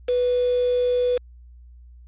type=tone with quantisation; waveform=sine; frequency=493.9 Hz; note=B4; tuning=in tune; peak=-18 dBFS; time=0.08-1.18 s; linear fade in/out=10 ms; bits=5; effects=added 60 Hz sine -43 dBFS peak until 2.07 s + resampled to 8000 Hz